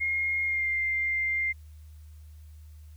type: tone with pitch glide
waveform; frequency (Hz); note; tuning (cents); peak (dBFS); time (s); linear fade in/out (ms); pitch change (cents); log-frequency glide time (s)
sine; 2141 to 2099; C7 to C7; +39 to +5; -25; 0-1.53; 20; -34; 0.44-0.69
effects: added 76 Hz sine -45 dBFS peak until 2.96 s + white hiss -66 dBFS RMS until 2.96 s